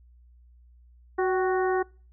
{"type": "harmonic tone with a mistuned harmonic", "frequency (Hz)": 370, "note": "F#4", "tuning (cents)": 0, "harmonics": [1, 2, 3, 4, 5], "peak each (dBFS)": [-23, -29, -33, -35, -37], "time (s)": [1.18, 1.83], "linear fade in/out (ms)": 10, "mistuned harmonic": 2, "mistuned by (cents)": 51, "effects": ["noise-tail reverb RT60 0.4 s tail -26 dB re dry", "added 60 Hz sine -52 dBFS peak until 2.12 s"]}